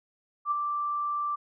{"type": "tone with ADSR envelope", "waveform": "sine", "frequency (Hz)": 1174, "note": "D6", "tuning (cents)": -1, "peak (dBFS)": -22, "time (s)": [0.45, 1.36], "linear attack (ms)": 63, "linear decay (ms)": 15, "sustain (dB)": -5, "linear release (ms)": 14, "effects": []}